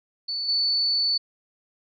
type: tone with level steps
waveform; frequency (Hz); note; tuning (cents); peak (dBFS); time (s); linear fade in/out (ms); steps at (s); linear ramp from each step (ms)
sine; 4478; C#8; +17; -26 / -20; 0.28-1.18; 10; 0.48; 10
effects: none